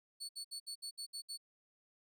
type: tone bursts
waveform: 30% pulse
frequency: 4435 Hz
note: C#8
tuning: in tune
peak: -39 dBFS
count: 8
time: 0.2-1.376 s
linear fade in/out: 20 ms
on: 91 ms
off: 64 ms
effects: none